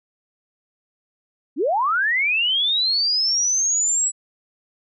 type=linear sweep; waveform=sine; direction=up; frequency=231.9 to 7860 Hz; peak=-17 dBFS; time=1.56-4.12 s; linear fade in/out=50 ms; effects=none